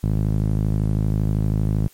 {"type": "tone with band-pass filter", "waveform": "sawtooth", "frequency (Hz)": 52.7, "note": "G#1", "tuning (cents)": 26, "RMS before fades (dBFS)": -20, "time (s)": [0.03, 1.88], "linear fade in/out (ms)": 0, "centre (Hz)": 140, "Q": 1.5, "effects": ["white hiss -53 dBFS RMS until 1.93 s", "MP3 64 kbps"]}